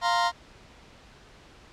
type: chord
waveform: sawtooth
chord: F suspended fourth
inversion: none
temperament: just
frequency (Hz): 698.5 / 931.3 / 1047.7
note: F5 / Bb5 / C6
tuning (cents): 0 / -2 / +2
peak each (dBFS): -22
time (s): 0.01-0.32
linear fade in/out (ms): 50
effects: pink hiss -52 dBFS RMS until 1.72 s + low-pass 5000 Hz 12 dB/octave